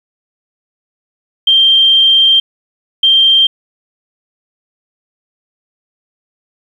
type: tone bursts at uneven times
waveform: sine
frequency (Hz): 3164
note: G7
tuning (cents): +15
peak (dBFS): -5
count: 2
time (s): 1.47-2.4 / 3.03-3.47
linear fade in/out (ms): 5
effects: 7-bit